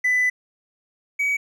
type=tone pair in turn; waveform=triangle; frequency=1997 / 2268 Hz; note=B6 / C#7; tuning=+19 / +39 cents; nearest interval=major second; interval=220 cents; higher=second; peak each=-14 / -17 dBFS; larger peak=first; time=0.04-0.3 / 1.19-1.37 s; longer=first; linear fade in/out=10 ms; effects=tanh soft clip ceiling -12 dBFS